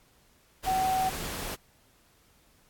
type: tone in noise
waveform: sine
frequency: 756 Hz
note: F#5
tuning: 37 cents sharp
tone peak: -24 dBFS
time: 0.66-1.1 s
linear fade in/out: 20 ms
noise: pink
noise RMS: -36 dBFS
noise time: 0.63-1.56 s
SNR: +9 dB
effects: pink hiss -63 dBFS RMS until 2.69 s + AAC 64 kbps